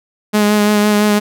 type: tone with vibrato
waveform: sawtooth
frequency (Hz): 209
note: G#3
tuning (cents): +11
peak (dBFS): -6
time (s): 0.33-1.2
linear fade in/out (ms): 20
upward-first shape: sine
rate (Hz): 5.9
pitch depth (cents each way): 19
effects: none